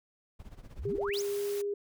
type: noise with tremolo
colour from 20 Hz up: brown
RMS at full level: -45 dBFS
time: 0.39-1.1 s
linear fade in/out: 10 ms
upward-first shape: sine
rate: 16 Hz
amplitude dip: 80%
type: exponential sweep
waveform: sine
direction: up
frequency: 43.65 to 7459 Hz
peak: -35 dBFS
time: 0.78-1.22 s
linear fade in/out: 10 ms
type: tone with pitch glide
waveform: sine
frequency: 402.4 to 406.4 Hz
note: G4 to G#4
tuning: +45 to -38 cents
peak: -30 dBFS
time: 0.85-1.74 s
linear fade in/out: 5 ms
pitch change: +17 cents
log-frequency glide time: 1.02-1.44 s
type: noise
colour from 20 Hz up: white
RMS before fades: -45 dBFS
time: 1.13-1.62 s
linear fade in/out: 10 ms
effects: none